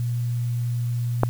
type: click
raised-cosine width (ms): 1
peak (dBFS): -3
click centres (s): 1.234
effects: added 120 Hz sine -22 dBFS peak until 1.29 s + white hiss -48 dBFS RMS until 1.29 s